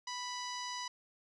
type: tone with low-pass filter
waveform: sawtooth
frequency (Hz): 987.8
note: B5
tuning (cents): 0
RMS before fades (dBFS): -41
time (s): 0.07-0.88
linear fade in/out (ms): 5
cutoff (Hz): 5500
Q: 3.9
effects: none